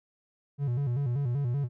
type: tone with vibrato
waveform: triangle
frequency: 131 Hz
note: C3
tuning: 2 cents sharp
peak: -24 dBFS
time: 0.58-1.69 s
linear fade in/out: 50 ms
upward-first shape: square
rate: 5.2 Hz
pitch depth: 140 cents each way
effects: none